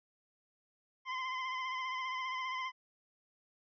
25% pulse tone with vibrato, 1033 Hz, C6, 22 cents flat, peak -32 dBFS, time 1.05-2.72 s, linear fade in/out 50 ms, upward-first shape sine, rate 15 Hz, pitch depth 34 cents each way, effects resampled to 11025 Hz

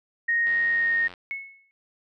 sine tone with pitch glide, 1864.7 to 1851.8 Hz, A#6 to A#6, 0 to -12 cents, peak -20 dBFS, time 0.28-1.08 s, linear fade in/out 10 ms, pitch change -12 cents, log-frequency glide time 0.69-0.93 s
click train, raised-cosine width 0.3 ms, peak -26 dBFS, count 61, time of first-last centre 0.47-1.138 s, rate 89.8 Hz
sine tone with exponential decay, 2195 Hz, C#7, 18 cents flat, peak -26 dBFS, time 1.31-1.71 s, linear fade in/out 0 ms, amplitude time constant 86 ms
effects none

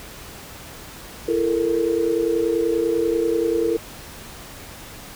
sine tone cluster, 336.4 / 433.2 / 463.5 Hz, E4 / A4 / A#4, +35 / -27 / -10 cents, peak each -22 / -24 / -21 dBFS, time 1.28-3.77 s, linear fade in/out 5 ms, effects pink hiss -39 dBFS RMS until 5.15 s

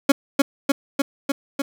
30% pulse tone with echo, 277.2 Hz, C#4, in tune, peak -8 dBFS, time 0.09-0.12 s, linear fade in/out 5 ms, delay 300 ms, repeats 5, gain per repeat -2 dB, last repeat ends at 1.62 s, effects none

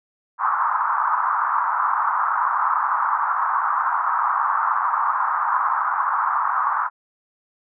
white band-pass noise, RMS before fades -21 dBFS, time 0.38-6.9 s, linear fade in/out 50 ms, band 910 to 1300 Hz, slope 48 dB/octave, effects none

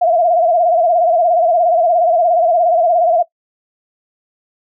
sine tone with vibrato, 681 Hz, F5, 44 cents flat, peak -9 dBFS, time 0.01-3.23 s, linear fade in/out 10 ms, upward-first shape sine, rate 17 Hz, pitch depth 98 cents each way, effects noise-tail reverb RT60 0.1 s tail -19 dB re dry

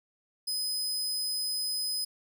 sawtooth tone, 5030 Hz, D#8, 18 cents sharp, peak -27 dBFS, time 0.47-2.05 s, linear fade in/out 10 ms, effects none

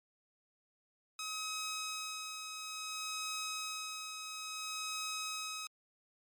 10% pulse tone with tremolo, 1272 Hz, D#6, 38 cents sharp, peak -29 dBFS, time 1.19-5.67 s, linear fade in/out 2 ms, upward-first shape sine, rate 0.58 Hz, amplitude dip 45%, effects MP3 64 kbps

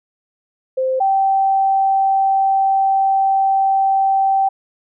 sine tone pair in turn, 521 / 777.1 Hz, C5 / G5, -7 / -15 cents, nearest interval perfect fifth, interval 692 cents, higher second, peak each -15 / -12 dBFS, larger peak second, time 0.77-1 / 1-4.49 s, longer second, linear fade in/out 10 ms, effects none

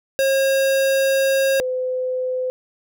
square / sine tone pair in turn, 540 / 509.7 Hz, C#5 / C5, -45 / -45 cents, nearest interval minor second, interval 100 cents, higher first, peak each -16 / -20 dBFS, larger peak first, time 0.19-1.6 / 1.6-2.5 s, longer first, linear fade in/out 0 ms, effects none

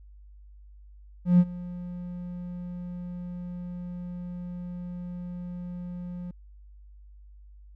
triangle tone with ADSR envelope, 177.3 Hz, F3, 26 cents sharp, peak -10 dBFS, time 1.25-6.31 s, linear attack 140 ms, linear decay 52 ms, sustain -22 dB, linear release 3 ms, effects tanh soft clip ceiling -9 dBFS + added 50 Hz sine -47 dBFS peak until 7.75 s

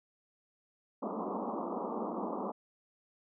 pink band-pass noise, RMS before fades -37 dBFS, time 1.02-2.52 s, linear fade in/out 10 ms, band 190 to 1200 Hz, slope 96 dB/octave, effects none

